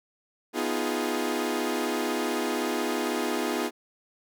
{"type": "chord", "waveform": "sawtooth", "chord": "F half-diminished seventh", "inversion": "second", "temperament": "equal with one note detuned", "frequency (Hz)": [246.9, 313.3, 349.2, 415.3], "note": ["Cb4", "Eb4", "F4", "Ab4"], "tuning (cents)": [0, 12, 0, 0], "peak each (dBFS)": -28, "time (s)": [0.53, 3.71], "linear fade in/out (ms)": 50, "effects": []}